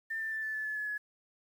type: tone with pitch steps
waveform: sine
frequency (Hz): 1793 / 1778.6 / 1764.2 / 1750 / 1735.9 / 1721.9 / 1708.1 / 1694.3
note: A6 / A6 / A6 / A6 / A6 / A6 / G#6 / G#6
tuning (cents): +32 / +18 / +4 / -10 / -24 / -38 / +48 / +34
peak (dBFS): -33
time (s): 0.1-0.98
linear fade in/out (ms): 10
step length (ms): 110
effects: 10-bit